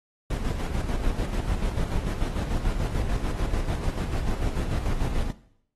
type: noise with tremolo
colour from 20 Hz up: brown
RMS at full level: -25 dBFS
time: 0.3-5.31 s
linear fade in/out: 5 ms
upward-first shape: square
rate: 6.8 Hz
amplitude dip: 45%
effects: noise-tail reverb RT60 0.7 s tail -17 dB re dry + AAC 32 kbps